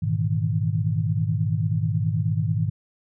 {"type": "chord", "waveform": "sine", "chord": "E major seventh", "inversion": "first", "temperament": "equal with one note detuned", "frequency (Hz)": [103.83, 120.3, 155.56, 164.81], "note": ["G#2", "B2", "D#3", "E3"], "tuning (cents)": [0, -45, 0, 0], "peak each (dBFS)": [-24, -27, -25, -30], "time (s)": [0.02, 2.7], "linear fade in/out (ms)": 10, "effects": []}